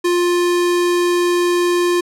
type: tone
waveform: square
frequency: 351.4 Hz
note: F4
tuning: 11 cents sharp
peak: -14 dBFS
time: 0.04-2.01 s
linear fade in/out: 10 ms
effects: low-pass 12000 Hz 12 dB/octave